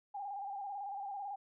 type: tone with vibrato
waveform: sine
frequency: 800 Hz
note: G5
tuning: 35 cents sharp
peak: -39 dBFS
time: 0.14-1.36 s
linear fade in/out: 10 ms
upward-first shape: square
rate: 18 Hz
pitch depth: 46 cents each way
effects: none